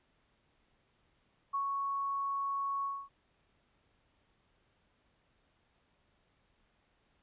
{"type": "tone with ADSR envelope", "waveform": "sine", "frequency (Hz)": 1108.7, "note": "C#6", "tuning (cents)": 0, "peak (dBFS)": -30, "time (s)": [1.53, 3.09], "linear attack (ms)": 18, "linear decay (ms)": 91, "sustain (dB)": -2, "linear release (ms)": 250, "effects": ["pink hiss -73 dBFS RMS until 7.22 s", "resampled to 8000 Hz"]}